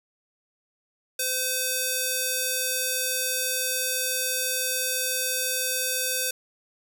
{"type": "tone with band-pass filter", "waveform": "square", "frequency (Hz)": 513, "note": "C5", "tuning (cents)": -34, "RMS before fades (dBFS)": -27, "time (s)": [1.19, 6.31], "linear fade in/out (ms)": 5, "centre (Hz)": 11000, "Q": 0.68, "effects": []}